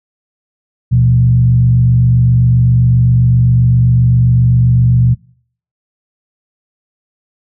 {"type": "tone with frequency modulation", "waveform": "sine", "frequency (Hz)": 121.7, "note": "B2", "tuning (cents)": -25, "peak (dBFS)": -6, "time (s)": [0.91, 5.15], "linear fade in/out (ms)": 20, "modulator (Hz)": 47.6, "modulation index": 0.59, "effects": ["noise-tail reverb RT60 0.6 s tail -25 dB re dry"]}